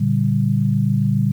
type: chord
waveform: sine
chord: G minor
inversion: first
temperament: equal with one note detuned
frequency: 116.54 / 143.98 / 196 Hz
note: Bb2 / D3 / G3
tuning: 0 / -34 / 0 cents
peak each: -19 dBFS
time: 0-1.32 s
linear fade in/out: 10 ms
effects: 8-bit